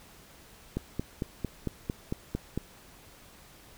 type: click train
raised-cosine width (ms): 3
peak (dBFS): -17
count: 9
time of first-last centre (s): 0.77-2.576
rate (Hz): 4.43
effects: pink hiss -54 dBFS RMS until 3.77 s